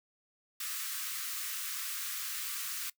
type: high-pass noise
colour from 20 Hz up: white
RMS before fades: -38 dBFS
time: 0.6-2.9 s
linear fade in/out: 5 ms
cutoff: 1100 Hz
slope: 96 dB/octave
effects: noise-tail reverb RT60 0.1 s tail -20 dB re dry